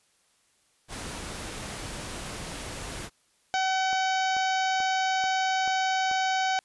pink noise, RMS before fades -37 dBFS, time 0.88-3.1 s, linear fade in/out 50 ms
harmonic tone, 758 Hz, F#5, 42 cents sharp, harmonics 1 / 2 / 3 / 4 / 5 / 6 / 7 / 8 / 9, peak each -25 / -31 / -35 / -37 / -39 / -41 / -42 / -43 / -44 dBFS, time 3.54-6.59 s, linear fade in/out 0 ms
click train, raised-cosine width 1 ms, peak -28 dBFS, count 6, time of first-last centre 3.93-6.113 s, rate 2.29 Hz
effects white hiss -67 dBFS RMS until 6.64 s + resampled to 24000 Hz

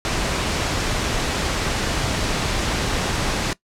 pink noise, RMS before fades -22 dBFS, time 0.05-3.53 s, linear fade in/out 0 ms, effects noise-tail reverb RT60 0.1 s tail -20 dB re dry + low-pass 7000 Hz 12 dB/octave

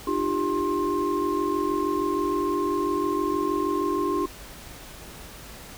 sine tone cluster, 301.8 / 347.9 / 394.6 / 1060 Hz, D4 / F4 / G4 / C6, +47 / -7 / +11 / +22 cents, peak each -28 dBFS, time 0.07-4.26 s, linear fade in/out 5 ms, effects added 50 Hz sine -50 dBFS peak until 5.77 s + pink hiss -43 dBFS RMS until 5.77 s

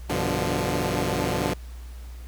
10% pulse chord, G dominant seventh, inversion none, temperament equal with one note detuned, 96.43 / 123.47 / 146.83 / 174.61 Hz, G2 / B2 / D3 / F3, -28 / 0 / 0 / 0 cents, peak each -21 dBFS, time 0.09-1.54 s, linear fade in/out 10 ms, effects added 60 Hz sine -36 dBFS peak until 2.27 s + pink hiss -52 dBFS RMS until 2.27 s

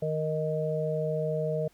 harmonic tone, 155.56 Hz, D#3, in tune, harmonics 1 / 3 / 4, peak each -31 / -31 / -31 dBFS, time 0.02-1.68 s, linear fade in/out 5 ms, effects pink hiss -64 dBFS RMS until 1.73 s

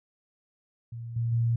sine tone with level steps, 116.54 Hz, A#2, in tune, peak -35 / -25 / -22 dBFS, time 0.92-1.56 s, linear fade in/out 5 ms, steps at 1.16 / 1.32 s, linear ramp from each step 5 ms, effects none

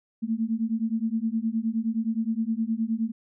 sine beating tone pair, 220 / 229.6 Hz, A3 / A#3, 0 / -26 cents, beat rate 9.6 Hz, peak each -27 dBFS, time 0.22-3.12 s, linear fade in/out 20 ms, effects none

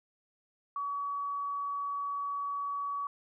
sine tone, 1134 Hz, C#6, 39 cents sharp, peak -32 dBFS, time 0.76-3.07 s, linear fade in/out 2 ms, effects none

